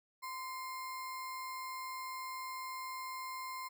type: tone with sample-and-hold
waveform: sine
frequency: 1032 Hz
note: C6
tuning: 24 cents flat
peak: -40 dBFS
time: 0.22-3.69 s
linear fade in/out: 20 ms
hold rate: 3150 Hz
effects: none